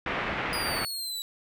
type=low-pass noise; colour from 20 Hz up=white; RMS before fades=-31 dBFS; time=0.06-0.85 s; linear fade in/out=2 ms; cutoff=2400 Hz; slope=24 dB/octave
type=exponential sweep; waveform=sawtooth; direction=down; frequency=4916 to 3900 Hz; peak=-29 dBFS; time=0.53-1.22 s; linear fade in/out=0 ms
effects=none